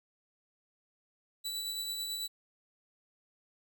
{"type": "tone with tremolo", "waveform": "sawtooth", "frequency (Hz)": 3951, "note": "B7", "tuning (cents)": 0, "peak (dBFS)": -31, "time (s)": [1.44, 2.28], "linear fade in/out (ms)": 20, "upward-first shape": "sine", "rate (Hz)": 9.1, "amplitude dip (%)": 30, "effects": ["12-bit"]}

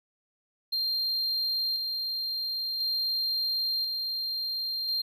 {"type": "tone with tremolo", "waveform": "triangle", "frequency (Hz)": 4186, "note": "C8", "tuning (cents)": 0, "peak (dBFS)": -25, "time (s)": [0.72, 5.02], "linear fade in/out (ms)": 10, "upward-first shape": "square", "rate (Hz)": 0.48, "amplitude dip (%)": 30, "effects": []}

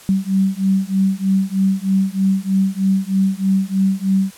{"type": "beating tone pair", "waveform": "sine", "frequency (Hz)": [190.9, 194.1], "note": ["G3", "G3"], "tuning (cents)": [-46, -17], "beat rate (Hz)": 3.2, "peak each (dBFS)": -17, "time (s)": [0.09, 4.31], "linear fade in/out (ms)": 0, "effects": ["white hiss -42 dBFS RMS until 4.37 s", "low-pass 12000 Hz 12 dB/octave"]}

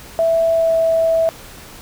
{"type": "tone with pitch glide", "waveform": "sine", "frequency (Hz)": [659.3, 654.7], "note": ["E5", "E5"], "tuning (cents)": [0, -12], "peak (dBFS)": -12, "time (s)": [0.19, 1.29], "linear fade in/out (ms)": 0, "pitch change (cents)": -12, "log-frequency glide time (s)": [0.53, 0.74], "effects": ["pink hiss -38 dBFS RMS until 1.81 s"]}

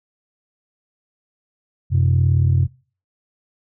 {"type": "tone pair together", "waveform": "sine", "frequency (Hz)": [91.28, 129.6], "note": ["F#2", "C3"], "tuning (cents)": [-23, -16], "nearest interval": "tritone", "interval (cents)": 607, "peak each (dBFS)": [-14, -15], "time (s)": [1.9, 2.68], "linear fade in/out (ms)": 50, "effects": ["noise-tail reverb RT60 0.4 s tail -23 dB re dry", "tanh soft clip ceiling -8 dBFS"]}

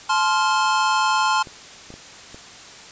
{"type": "chord", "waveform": "square", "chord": "F major", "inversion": "first", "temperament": "equal with one note detuned", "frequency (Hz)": [863.9, 1046.5, 1396.9], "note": ["A5", "C6", "F6"], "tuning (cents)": [-32, 0, 0], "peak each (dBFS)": [-22, -21, -24], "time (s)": [0.09, 1.43], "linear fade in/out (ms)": 10}
{"type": "clicks", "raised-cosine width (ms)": 2, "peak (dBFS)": -26, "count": 4, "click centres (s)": [1.472, 1.904, 1.94, 2.345]}
{"effects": ["white hiss -41 dBFS RMS until 2.91 s", "resampled to 16000 Hz"]}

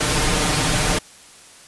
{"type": "noise with comb filter", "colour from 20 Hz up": "pink", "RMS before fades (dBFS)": -19, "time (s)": [0, 0.99], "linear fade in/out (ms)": 10, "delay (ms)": 6.6, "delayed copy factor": 0.7, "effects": ["white hiss -45 dBFS RMS until 1.67 s", "resampled to 24000 Hz"]}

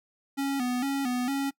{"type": "tone with vibrato", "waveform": "square", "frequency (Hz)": 261.6, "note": "C4", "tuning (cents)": 0, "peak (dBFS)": -27, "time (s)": [0.37, 1.51], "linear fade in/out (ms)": 20, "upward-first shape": "square", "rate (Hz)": 2.2, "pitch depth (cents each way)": 94, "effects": ["noise-tail reverb RT60 0.1 s tail -22 dB re dry"]}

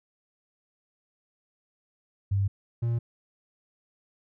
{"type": "tone pair in turn", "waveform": ["sine", "triangle"], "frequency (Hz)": [98.7, 117.37], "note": ["G2", "A#2"], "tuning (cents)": [12, 12], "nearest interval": "minor third", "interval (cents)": 300, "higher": "second", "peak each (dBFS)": -22, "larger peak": "neither", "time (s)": [[2.31, 2.48], [2.82, 2.99]], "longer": "neither", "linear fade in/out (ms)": 10, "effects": []}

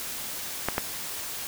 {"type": "clicks", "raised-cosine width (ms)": 0.5, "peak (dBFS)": -9, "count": 2, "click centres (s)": [0.686, 0.781], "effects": ["white hiss -35 dBFS RMS until 1.47 s"]}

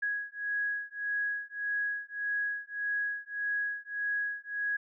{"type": "beating tone pair", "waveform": "sine", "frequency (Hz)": [1661.2, 1662.9], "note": ["G#6", "G#6"], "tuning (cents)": [0, 2], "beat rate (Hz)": 1.7, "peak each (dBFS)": [-34, -34], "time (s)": [0.02, 4.77], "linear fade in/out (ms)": 10, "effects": []}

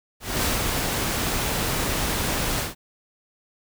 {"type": "noise with ADSR envelope", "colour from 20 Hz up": "pink", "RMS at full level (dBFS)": -22, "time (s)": [0.2, 2.75], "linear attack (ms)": 230, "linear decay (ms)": 170, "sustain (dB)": -3, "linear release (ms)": 150, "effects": []}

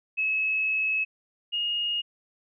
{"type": "tone pair in turn", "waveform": "sine", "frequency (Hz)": [2581, 2857], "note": ["E7", "F7"], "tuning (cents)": [-37, 39], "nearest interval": "major second", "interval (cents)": 176, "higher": "second", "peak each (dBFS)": [-23, -25], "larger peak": "first", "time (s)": [[0.17, 1.05], [1.52, 2.02]], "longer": "first", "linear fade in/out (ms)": 20, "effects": []}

